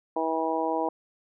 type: harmonic tone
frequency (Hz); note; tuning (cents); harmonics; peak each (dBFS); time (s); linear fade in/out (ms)
161.4; E3; -36; 2 / 3 / 4 / 5 / 6; -31 / -31 / -31 / -31 / -31; 0.16-0.89; 5
effects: none